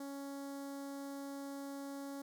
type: tone with notch filter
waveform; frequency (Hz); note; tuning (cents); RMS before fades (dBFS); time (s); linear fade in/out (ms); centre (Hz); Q
sawtooth; 278.2; C#4; +6; -45; 0-2.22; 5; 2600; 0.69
effects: none